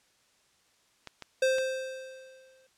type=clicks; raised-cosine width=0.2 ms; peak=-23 dBFS; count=3; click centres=1.073 / 1.223 / 1.584 s
type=tone with exponential decay; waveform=square; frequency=523.3 Hz; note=C5; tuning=in tune; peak=-22 dBFS; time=1.42-2.67 s; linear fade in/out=5 ms; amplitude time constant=270 ms
effects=white hiss -67 dBFS RMS until 2.77 s + low-pass 8000 Hz 12 dB/octave